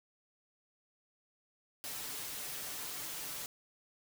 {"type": "noise with comb filter", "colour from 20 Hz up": "white", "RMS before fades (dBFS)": -42, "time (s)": [1.84, 3.46], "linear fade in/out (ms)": 0, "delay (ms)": 6.8, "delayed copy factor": 0.55, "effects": []}